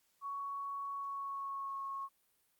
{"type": "tone with pitch glide", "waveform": "sine", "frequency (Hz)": [1116, 1094.9], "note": ["C#6", "C#6"], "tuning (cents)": [11, -22], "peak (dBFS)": -38, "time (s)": [0.21, 2.09], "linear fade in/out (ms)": 50, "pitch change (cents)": -33, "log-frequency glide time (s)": [0.94, 1.8], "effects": ["white hiss -75 dBFS RMS until 2.59 s", "Opus 48 kbps"]}